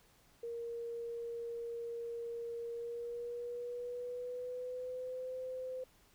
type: tone with pitch glide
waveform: sine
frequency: 467.9 to 513.2 Hz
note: A#4 to C5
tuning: +6 to -34 cents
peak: -39 dBFS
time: 0.43-5.84 s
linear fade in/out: 5 ms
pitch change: +160 cents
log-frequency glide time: 2.7-5.37 s
effects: pink hiss -67 dBFS RMS until 6.14 s